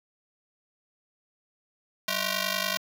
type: ring-modulated tone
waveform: 5% pulse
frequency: 427.6 Hz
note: A4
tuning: 49 cents flat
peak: -12 dBFS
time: 2.08-2.77 s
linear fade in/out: 0 ms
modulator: 239 Hz
effects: high-pass 200 Hz 12 dB/octave + 9-bit